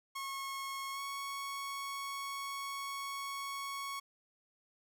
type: tone with pitch glide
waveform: sawtooth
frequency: 1091 to 1108.1 Hz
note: C#6 to C#6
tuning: -28 to -1 cents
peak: -35 dBFS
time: 0.15-4 s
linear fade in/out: 10 ms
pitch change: +27 cents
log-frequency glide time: 0.93-1 s
effects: none